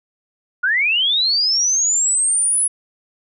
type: linear sweep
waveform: sine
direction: up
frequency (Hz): 1396.9 to 10370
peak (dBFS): -14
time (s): 0.63-2.68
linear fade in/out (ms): 10
effects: none